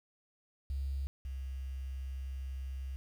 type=tone pair in turn; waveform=sine; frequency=68.1 / 66.35 Hz; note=C#2 / C2; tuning=-30 / +25 cents; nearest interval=unison; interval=45 cents; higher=first; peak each=-33 / -37 dBFS; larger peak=first; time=0.7-1.07 / 1.25-2.96 s; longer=second; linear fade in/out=0 ms; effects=10-bit